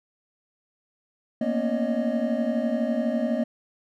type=tone cluster; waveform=triangle; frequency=227.7 / 239.7 / 275.4 / 563 / 619 Hz; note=A#3 / A#3 / C#4 / C#5 / D#5; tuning=-40 / +48 / -11 / +27 / -9 cents; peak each=-27 / -24 / -32 / -31 / -27 dBFS; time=1.41-3.44 s; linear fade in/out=5 ms; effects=none